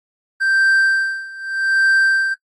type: tone with tremolo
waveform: triangle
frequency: 1568 Hz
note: G6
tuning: in tune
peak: -9 dBFS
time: 0.4-2.35 s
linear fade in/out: 20 ms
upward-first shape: sine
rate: 0.81 Hz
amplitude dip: 90%
effects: noise-tail reverb RT60 0.1 s tail -22 dB re dry + AAC 32 kbps